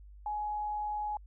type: tone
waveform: sine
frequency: 840 Hz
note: G#5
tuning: 19 cents sharp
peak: -32 dBFS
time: 0.26-1.17 s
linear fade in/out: 2 ms
effects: added 50 Hz sine -49 dBFS peak until 1.26 s